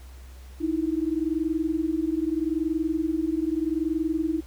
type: tone pair together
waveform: sine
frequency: 308.8 / 329.6 Hz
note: D#4 / E4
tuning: -13 / 0 cents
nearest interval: minor second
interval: 113 cents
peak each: -26 / -26 dBFS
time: 0.6-4.41 s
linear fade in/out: 20 ms
effects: added 64 Hz sine -41 dBFS peak until 4.46 s + pink hiss -54 dBFS RMS until 4.46 s